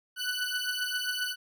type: beating tone pair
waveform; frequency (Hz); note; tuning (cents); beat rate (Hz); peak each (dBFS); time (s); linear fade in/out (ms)
20% pulse; 1485 / 1492.5; F#6 / F#6; +6 / +15; 7.5; -28; 0.16-1.36; 50
effects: none